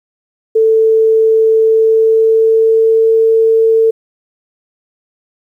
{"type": "tone with pitch glide", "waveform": "sine", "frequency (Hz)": [443.6, 448.2], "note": ["A4", "A4"], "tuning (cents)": [14, 32], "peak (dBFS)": -6, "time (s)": [0.55, 3.91], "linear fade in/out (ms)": 10, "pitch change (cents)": 18, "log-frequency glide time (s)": [1.58, 3.17], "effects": ["8-bit"]}